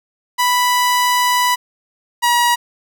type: tone pair in turn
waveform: sawtooth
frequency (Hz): 987.8 / 959.1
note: B5 / A#5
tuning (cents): 0 / +49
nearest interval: minor second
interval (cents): 51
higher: first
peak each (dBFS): -9 / -8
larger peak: second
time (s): 0.38-1.56 / 2.22-2.56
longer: first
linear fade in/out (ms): 20
effects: none